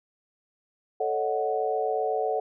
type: chord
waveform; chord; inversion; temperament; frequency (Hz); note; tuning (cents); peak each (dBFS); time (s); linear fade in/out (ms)
sine; D# half-diminished seventh; second; equal; 440 / 554.4 / 622.3 / 740; A4 / C#5 / D#5 / F#5; 0 / 0 / 0 / 0; -28 / -32 / -33 / -28; 1-2.4; 5
effects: none